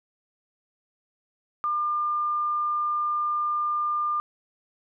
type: tone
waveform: sine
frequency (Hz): 1200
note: D6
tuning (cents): +37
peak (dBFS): -23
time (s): 1.64-4.2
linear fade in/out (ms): 0
effects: none